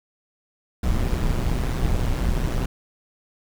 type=noise with amplitude modulation; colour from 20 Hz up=brown; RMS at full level=-19 dBFS; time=0.83-2.66 s; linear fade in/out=5 ms; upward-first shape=sine; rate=123 Hz; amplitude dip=65%; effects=none